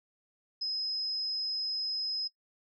sine tone, 5090 Hz, D#8, 39 cents sharp, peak -30 dBFS, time 0.61-2.28 s, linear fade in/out 10 ms, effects noise-tail reverb RT60 0.1 s tail -21 dB re dry

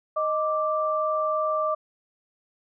sine tone pair together, 622.3 / 1174.7 Hz, D#5 / D6, 0 / 0 cents, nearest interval major seventh, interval 1100 cents, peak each -25 dBFS, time 0.16-1.75 s, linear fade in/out 10 ms, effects none

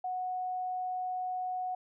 sine tone, 736 Hz, F#5, 9 cents flat, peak -32 dBFS, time 0.04-1.75 s, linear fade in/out 5 ms, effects none

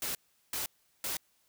white noise bursts, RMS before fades -35 dBFS, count 3, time 0.02-1.17 s, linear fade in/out 2 ms, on 130 ms, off 380 ms, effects white hiss -71 dBFS RMS until 1.48 s

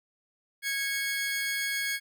sawtooth tone pair together, 1648.9 / 2201 Hz, G#6 / C#7, -13 / -13 cents, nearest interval perfect fourth, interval 500 cents, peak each -28 dBFS, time 0.62-2 s, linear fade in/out 50 ms, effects none

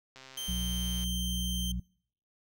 click train, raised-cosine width 0.2 ms, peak -32 dBFS, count 117, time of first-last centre 0.16-1.039 s, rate 132 Hz
sawtooth tone, 3136 Hz, G7, in tune, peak -32 dBFS, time 0.37-1.72 s, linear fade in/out 5 ms
harmonic tone, 60.2 Hz, B1, 44 cents flat, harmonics 1 / 2 / 3, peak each -33 / -43 / -35 dBFS, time 0.48-1.8 s, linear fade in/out 5 ms
effects noise-tail reverb RT60 0.6 s tail -26 dB re dry

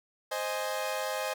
sawtooth chord, Ab major, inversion first, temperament equal, 523.3 / 622.3 / 830.6 Hz, C5 / Eb5 / Ab5, 0 / 0 / 0 cents, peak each -31 / -31 / -33 dBFS, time 0.31-1.34 s, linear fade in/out 10 ms, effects none

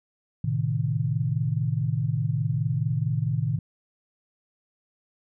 sine chord, A diminished, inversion none, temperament equal with one note detuned, 111.47 / 130.81 / 155.56 Hz, A2 / C3 / Eb3, +23 / 0 / 0 cents, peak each -27 dBFS, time 0.44-3.59 s, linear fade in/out 5 ms, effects none

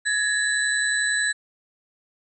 sine tone cluster, 1686 / 1817 / 3985 / 7970 Hz, G#6 / A#6 / B7 / B8, +26 / -45 / +15 / +15 cents, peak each -22 / -29 / -30 / -28 dBFS, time 0.05-1.33 s, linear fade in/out 20 ms, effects none

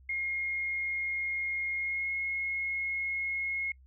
sine tone with pitch glide, 2143 to 2163 Hz, C7 to C#7, +41 to -43 cents, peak -30 dBFS, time 0.09-3.72 s, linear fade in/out 5 ms, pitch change +16 cents, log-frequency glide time 1.74-2.12 s, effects noise-tail reverb RT60 0.1 s tail -24 dB re dry + added 65 Hz sine -54 dBFS peak until 3.86 s

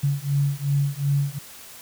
sine beating tone pair, 140 / 142.7 Hz, C#3 / D3, +18 / -49 cents, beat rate 2.7 Hz, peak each -23 dBFS, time 0.03-1.39 s, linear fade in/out 10 ms, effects white hiss -43 dBFS RMS until 1.81 s

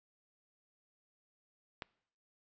click, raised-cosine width 0.3 ms, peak -24 dBFS, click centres 1.822 s, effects noise-tail reverb RT60 0.7 s tail -24 dB re dry + resampled to 16000 Hz

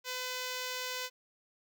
5% pulse tone, 505 Hz, B4, 39 cents sharp, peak -24 dBFS, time 0.04-1.1 s, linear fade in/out 50 ms, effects none

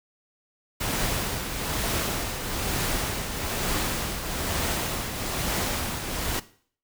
pink noise with tremolo, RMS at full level -26 dBFS, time 0.8-6.4 s, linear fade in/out 10 ms, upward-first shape triangle, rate 1.1 Hz, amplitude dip 55%, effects noise-tail reverb RT60 0.5 s tail -17 dB re dry

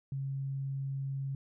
sine tone, 136.4 Hz, C#3, 28 cents flat, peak -33 dBFS, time 0.12-1.35 s, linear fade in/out 2 ms, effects none

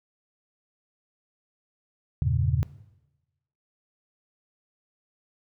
sine chord, E diminished seventh, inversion none, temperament equal, 82.41 / 98 / 116.54 / 138.59 Hz, E2 / G2 / Bb2 / Db3, 0 / 0 / 0 / 0 cents, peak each -27 / -29 / -27 / -26 dBFS, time 2.22-2.63 s, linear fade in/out 0 ms, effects noise-tail reverb RT60 1.0 s tail -18 dB re dry

